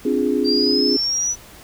sine chord, D half-diminished seventh, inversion third, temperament equal, 261.6 / 293.7 / 349.2 / 415.3 Hz, C4 / D4 / F4 / Ab4, 0 / 0 / 0 / 0 cents, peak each -21 / -22 / -24 / -21 dBFS, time 0.05-0.97 s, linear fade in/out 5 ms
sine exponential sweep, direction up, 4665 to 5970 Hz, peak -18 dBFS, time 0.44-1.36 s, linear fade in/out 50 ms
effects pink hiss -43 dBFS RMS until 1.63 s

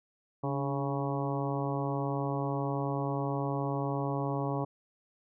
harmonic tone with a mistuned harmonic, 138.59 Hz, C#3, in tune, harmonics 1 / 2 / 3 / 4 / 5 / 6 / 7 / 8, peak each -33 / -36 / -38 / -39 / -40 / -41 / -41 / -42 dBFS, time 0.43-4.65 s, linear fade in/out 10 ms, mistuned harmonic 2, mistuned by +56 cents, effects none

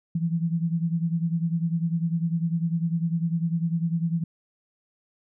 sine beating tone pair, 164.81 / 174.81 Hz, E3 / F3, 0 / +2 cents, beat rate 10 Hz, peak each -24 / -28 dBFS, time 0.15-4.24 s, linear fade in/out 5 ms, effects none

